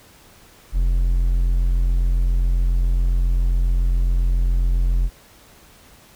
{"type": "tone", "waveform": "triangle", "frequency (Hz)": 43.65, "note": "F1", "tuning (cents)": 0, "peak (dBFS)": -13, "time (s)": [0.72, 5.1], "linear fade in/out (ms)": 50, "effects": ["pink hiss -49 dBFS RMS until 6.15 s"]}